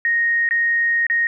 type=tone with dropouts; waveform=sine; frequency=1864.7 Hz; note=A#6; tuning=in tune; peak=-15 dBFS; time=0.05-1.27 s; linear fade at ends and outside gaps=1 ms; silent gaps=0.49-0.509 / 1.067-1.099 s; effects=none